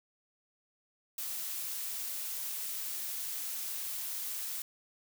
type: noise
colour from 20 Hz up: blue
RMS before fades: -38 dBFS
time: 1.18-4.62 s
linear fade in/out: 2 ms
effects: none